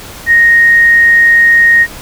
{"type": "tone", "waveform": "sine", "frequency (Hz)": 1864.7, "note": "A#6", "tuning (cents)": 0, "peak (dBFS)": -3, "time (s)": [0.26, 1.87], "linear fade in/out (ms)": 50, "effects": ["pink hiss -29 dBFS RMS until 2.01 s"]}